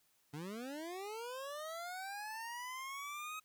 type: linear sweep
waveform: 25% pulse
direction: up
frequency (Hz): 138.59 to 1272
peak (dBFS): -39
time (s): 0.33-3.4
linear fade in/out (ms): 10
effects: white hiss -74 dBFS RMS until 3.44 s